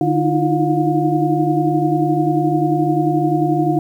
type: tone cluster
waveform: sine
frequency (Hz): 149.4 / 307.4 / 318.8 / 347.5 / 714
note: D3 / D#4 / D#4 / F4 / F5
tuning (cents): +30 / -21 / +42 / -9 / +38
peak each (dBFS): -20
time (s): 0.01-3.79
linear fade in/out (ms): 2
effects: 8-bit